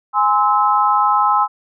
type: chord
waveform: sine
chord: Ab augmented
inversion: none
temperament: just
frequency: 830.6 / 1038.3 / 1297.8 Hz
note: Ab5 / C6 / E6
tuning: 0 / -14 / -27 cents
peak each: -16 dBFS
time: 0.13-1.48 s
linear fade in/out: 50 ms
effects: none